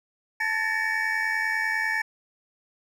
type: tone cluster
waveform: triangle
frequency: 878 / 1737 / 1827 / 2267 Hz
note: A5 / A6 / A#6 / C#7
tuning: -4 / -23 / -35 / +38 cents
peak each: -31 / -26 / -26 / -30 dBFS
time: 0.4-2.02 s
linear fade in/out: 5 ms
effects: none